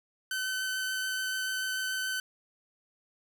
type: tone with vibrato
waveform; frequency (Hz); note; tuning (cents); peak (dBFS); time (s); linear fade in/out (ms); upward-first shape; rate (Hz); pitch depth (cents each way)
sawtooth; 1524; G6; -49; -27; 0.31-2.2; 2; triangle; 6.9; 10
effects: none